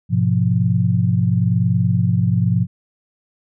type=chord; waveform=sine; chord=F diminished; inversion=first; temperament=just; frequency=104.77 / 125.72 / 174.61 Hz; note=Ab2 / Cb3 / F3; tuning=+16 / +31 / 0 cents; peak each=-18 dBFS; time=0.09-2.67 s; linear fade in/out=50 ms; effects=none

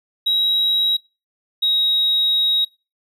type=tone pair in turn; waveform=triangle; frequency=3842 / 3800 Hz; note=B7 / A#7; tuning=-48 / +33 cents; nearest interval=unison; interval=19 cents; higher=first; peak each=-12 dBFS; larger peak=neither; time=0.26-0.97 / 1.62-2.65 s; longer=second; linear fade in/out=10 ms; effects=noise-tail reverb RT60 0.3 s tail -26 dB re dry + tanh soft clip ceiling -11 dBFS

